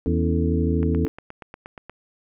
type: chord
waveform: sine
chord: A major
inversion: first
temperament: equal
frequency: 277.2 / 329.6 / 440 Hz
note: C#4 / E4 / A4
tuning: 0 / 0 / 0 cents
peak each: -28 dBFS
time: 0.06-1.08 s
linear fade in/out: 0 ms
type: harmonic tone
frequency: 81.8 Hz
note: E2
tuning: 13 cents flat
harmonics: 1 / 2 / 3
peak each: -22 / -25 / -26 dBFS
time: 0.07-1.05 s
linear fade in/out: 0 ms
type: click train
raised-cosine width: 0.5 ms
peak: -22 dBFS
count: 10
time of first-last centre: 0.83-1.896 s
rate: 8.44 Hz
effects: none